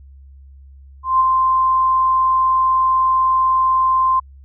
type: tone with ADSR envelope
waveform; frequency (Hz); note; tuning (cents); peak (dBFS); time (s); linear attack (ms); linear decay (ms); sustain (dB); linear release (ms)
sine; 1044; C6; -4; -9; 1.03-4.2; 170; 20; -3; 10
effects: added 68 Hz sine -39 dBFS peak until 4.44 s